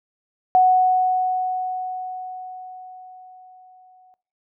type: tone with exponential decay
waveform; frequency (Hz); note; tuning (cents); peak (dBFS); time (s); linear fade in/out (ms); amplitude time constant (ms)
sine; 740; F#5; 0; -10; 0.55-4.14; 0; 780
effects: noise-tail reverb RT60 0.4 s tail -21 dB re dry